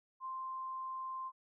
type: tone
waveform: sine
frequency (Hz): 1046.5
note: C6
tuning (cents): 0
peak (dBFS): -39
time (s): 0.2-1.32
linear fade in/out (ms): 50
effects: none